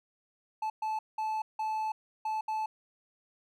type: tone bursts at uneven times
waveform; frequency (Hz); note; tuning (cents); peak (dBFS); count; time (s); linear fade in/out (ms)
triangle; 870; A5; -20; -28; 6; 0.62-0.7 / 0.82-0.99 / 1.18-1.42 / 1.59-1.92 / 2.25-2.41 / 2.48-2.66; 5
effects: none